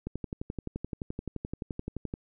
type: click train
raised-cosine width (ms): 3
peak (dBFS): -21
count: 25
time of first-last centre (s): 0.07-2.139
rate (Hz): 11.6
effects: none